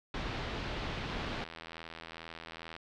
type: low-pass noise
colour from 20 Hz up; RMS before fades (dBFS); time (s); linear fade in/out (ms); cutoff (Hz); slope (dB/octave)
pink; -38; 0.14-1.44; 2; 4100; 24
type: click train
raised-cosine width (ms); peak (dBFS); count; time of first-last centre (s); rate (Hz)
0.3; -28; 138; 1.1-2.765; 82.3
effects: none